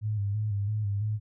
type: tone with vibrato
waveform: sine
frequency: 103.83 Hz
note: G#2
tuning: in tune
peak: -26 dBFS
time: 0.01-1.2 s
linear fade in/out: 50 ms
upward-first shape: square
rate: 3 Hz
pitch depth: 53 cents each way
effects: none